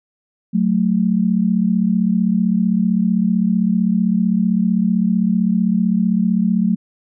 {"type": "tone pair together", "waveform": "sine", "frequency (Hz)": [185, 220.6], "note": ["F#3", "A3"], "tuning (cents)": [0, 5], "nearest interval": "minor third", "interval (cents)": 305, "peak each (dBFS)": -16, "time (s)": [0.53, 6.76], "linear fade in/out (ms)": 20, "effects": []}